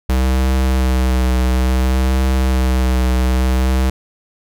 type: tone with vibrato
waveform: square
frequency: 64.2 Hz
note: C2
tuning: 32 cents flat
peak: -13 dBFS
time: 0.09-3.9 s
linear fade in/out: 5 ms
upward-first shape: triangle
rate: 0.58 Hz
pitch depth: 30 cents each way
effects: none

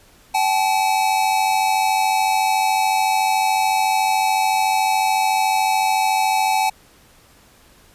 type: tone pair together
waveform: square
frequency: 766.2 / 860 Hz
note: G5 / A5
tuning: -40 / -40 cents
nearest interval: major second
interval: 200 cents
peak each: -20 / -19 dBFS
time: 0.34-6.7 s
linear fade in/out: 10 ms
effects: pink hiss -51 dBFS RMS until 7.94 s + resampled to 32000 Hz

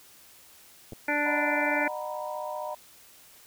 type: clicks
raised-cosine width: 2 ms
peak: -28 dBFS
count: 2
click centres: 0.923 / 0.932 s
type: harmonic tone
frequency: 293.7 Hz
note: D4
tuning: in tune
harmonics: 1 / 2 / 3 / 5 / 6 / 7 / 8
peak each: -32 / -32 / -32 / -32 / -32 / -32 / -32 dBFS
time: 1.08-1.88 s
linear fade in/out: 5 ms
type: chord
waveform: sine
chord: B major seventh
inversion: first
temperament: equal with one note detuned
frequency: 608 / 740 / 932.3 / 987.8 Hz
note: D#5 / F#5 / A#5 / B5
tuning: -40 / 0 / 0 / 0 cents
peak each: -35 / -39 / -38 / -39 dBFS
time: 1.25-2.75 s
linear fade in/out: 10 ms
effects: white hiss -54 dBFS RMS until 3.46 s

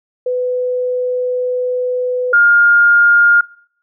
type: tone pair in turn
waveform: sine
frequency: 499.8 / 1413.6 Hz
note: B4 / F6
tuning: +21 / +21 cents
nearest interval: octave + tritone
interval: 1800 cents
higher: second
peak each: -14 / -6 dBFS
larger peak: second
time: 0.26-2.33 / 2.33-3.41 s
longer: first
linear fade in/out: 5 ms
effects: noise-tail reverb RT60 0.6 s tail -24 dB re dry

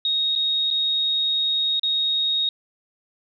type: tone with dropouts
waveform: sine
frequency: 3750 Hz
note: A#7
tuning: 10 cents sharp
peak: -19 dBFS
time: 0.05-2.49 s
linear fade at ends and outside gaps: 2 ms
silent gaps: 0.353-0.359 / 0.704-0.71 / 1.796-1.832 s
effects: none

